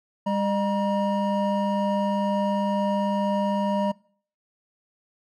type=tone cluster; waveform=triangle; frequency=201.3 / 606 / 951 Hz; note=G3 / D#5 / A#5; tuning=+46 / -46 / +34 cents; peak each=-23 / -25 / -25 dBFS; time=0.26-3.92 s; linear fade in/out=10 ms; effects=noise-tail reverb RT60 0.5 s tail -23 dB re dry